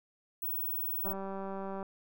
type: tone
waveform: sine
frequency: 15760 Hz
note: B9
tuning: 5 cents flat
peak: -32 dBFS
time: 0.42-1.13 s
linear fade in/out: 10 ms
type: click train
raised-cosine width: 1 ms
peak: -27 dBFS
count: 152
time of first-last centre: 1.05-1.828 s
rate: 194 Hz
effects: none